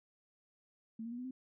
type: tone with pitch steps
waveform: sine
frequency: 224.4 / 232.6 / 241.1 / 249.9 / 259 Hz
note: A3 / A#3 / B3 / B3 / C4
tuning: +34 / -4 / -41 / +21 / -17 cents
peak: -40 dBFS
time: 0.99-1.31 s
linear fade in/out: 5 ms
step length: 64 ms
effects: none